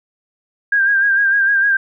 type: tone with vibrato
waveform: sine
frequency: 1607 Hz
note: G6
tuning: 43 cents sharp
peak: -11 dBFS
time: 0.72-1.77 s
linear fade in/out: 5 ms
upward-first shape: sine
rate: 6.6 Hz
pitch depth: 47 cents each way
effects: none